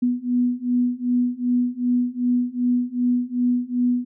sine beating tone pair, 244.5 / 247.1 Hz, B3 / B3, -17 / +1 cents, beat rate 2.6 Hz, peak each -22 / -21 dBFS, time 0.02-4.05 s, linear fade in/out 10 ms, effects none

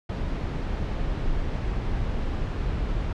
brown noise, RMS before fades -27 dBFS, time 0.09-3.13 s, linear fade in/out 5 ms, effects low-pass 4000 Hz 12 dB/octave

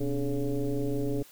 sine tone with frequency modulation, 150 Hz, D3, 37 cents sharp, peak -26 dBFS, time 0-1.23 s, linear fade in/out 10 ms, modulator 137 Hz, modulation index 2.4, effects white hiss -54 dBFS RMS until 1.31 s

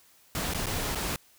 pink noise with dropouts, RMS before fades -31 dBFS, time 0.35-1.16 s, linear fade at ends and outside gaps 1 ms, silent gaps 0.537-0.546 / 0.659-0.667 / 0.949-0.955 s, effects white hiss -60 dBFS RMS until 1.38 s

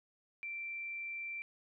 sine tone, 2349 Hz, D7, in tune, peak -39 dBFS, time 0.43-1.42 s, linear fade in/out 0 ms, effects none

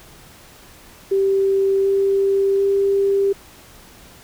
sine tone with pitch steps, 390 / 392.7 / 395.4 Hz, G4 / G4 / G4, -9 / +3 / +15 cents, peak -14 dBFS, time 1.11-3.33 s, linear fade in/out 10 ms, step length 740 ms, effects pink hiss -45 dBFS RMS until 4.23 s

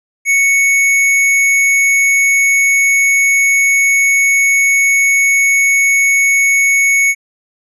square tone, 2217 Hz, C#7, in tune, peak -9 dBFS, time 0.25-7.15 s, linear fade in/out 50 ms, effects resampled to 24000 Hz

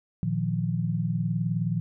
sine chord, Bb suspended fourth, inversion none, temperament just, 116.54 / 155.39 / 174.81 Hz, Bb2 / Eb3 / F3, 0 / -2 / +2 cents, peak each -29 / -29 / -28 dBFS, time 0.23-1.8 s, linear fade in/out 0 ms, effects none

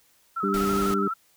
sine tone with vibrato, 1318.5 Hz, E6, in tune, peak -26 dBFS, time 0.36-1.14 s, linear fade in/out 10 ms, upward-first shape square, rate 12 Hz, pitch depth 44 cents each way
harmonic tone, 99 Hz, G2, 18 cents sharp, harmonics 2 / 3 / 4, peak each -26 / -30 / -27 dBFS, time 0.43-1.08 s, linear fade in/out 5 ms
pink noise, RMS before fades -34 dBFS, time 0.54-0.94 s, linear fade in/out 0 ms
effects white hiss -62 dBFS RMS until 1.36 s

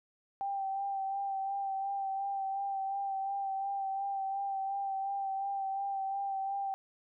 sine tone with vibrato, 784 Hz, G5, in tune, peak -32 dBFS, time 0.41-6.74 s, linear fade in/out 0 ms, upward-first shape sine, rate 2.8 Hz, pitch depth 25 cents each way, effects none

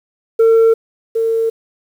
sine tone with echo, 452.7 Hz, A4, 49 cents sharp, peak -4 dBFS, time 0.39-0.74 s, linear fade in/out 10 ms, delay 760 ms, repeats 1, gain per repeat -8 dB, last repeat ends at 1.5 s, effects tanh soft clip ceiling -6 dBFS + 7-bit

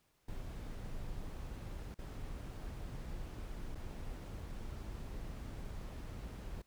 brown noise with dropouts, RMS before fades -44 dBFS, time 0.28-6.62 s, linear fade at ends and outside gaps 5 ms, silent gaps 1.944-1.987 / 3.749-3.753 s, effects pink hiss -75 dBFS RMS until 6.66 s

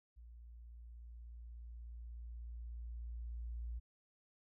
sine tone with level ramp, 58.27 Hz, A#1, in tune, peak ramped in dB -53 to -40 dBFS, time 0.16-3.8 s, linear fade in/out 20 ms, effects none

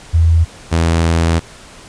sine / sawtooth tone pair in turn, 82.41 / 82.86 Hz, E2 / E2, 0 / +9 cents, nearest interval unison, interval 9 cents, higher second, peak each -7 dBFS, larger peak neither, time 0.13-0.45 / 0.71-1.4 s, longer second, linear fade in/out 20 ms, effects pink hiss -38 dBFS RMS until 1.88 s + resampled to 22050 Hz

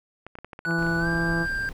clicks, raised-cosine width 0.5 ms, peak -24 dBFS, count 10, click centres 0.266 / 0.354 / 0.387 / 0.446 / 0.532 / 0.591 / 0.655 / 0.709 / 0.826 / 0.866 s
harmonic tone, 167.7 Hz, E3, 30 cents sharp, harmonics 1 / 2 / 3 / 4 / 5 / 6 / 7 / 8 / 9, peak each -26 / -29 / -37 / -37 / -37 / -41 / -40 / -45 / -44 dBFS, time 0.65-1.47 s, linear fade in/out 50 ms
triangle tone with pitch glide, 1480 to 1586.2 Hz, F#6 to G6, 0 to +20 cents, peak -24 dBFS, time 0.65-1.69 s, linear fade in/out 0 ms, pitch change +120 cents, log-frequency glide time 0.99-1.08 s
brown noise, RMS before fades -36 dBFS, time 0.78-1.73 s, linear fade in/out 5 ms
effects none

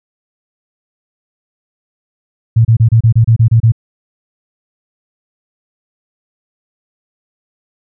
sine tone bursts, 113.8 Hz, A#2, 41 cents flat, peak -4 dBFS, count 10, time 2.56-3.721 s, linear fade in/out 10 ms, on 90 ms, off 29 ms, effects none

